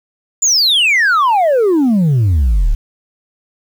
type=exponential sweep; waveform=sine; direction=down; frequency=7230 to 32.73 Hz; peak=-6 dBFS; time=0.42-2.75 s; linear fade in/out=10 ms; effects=tanh soft clip ceiling -8 dBFS + 7-bit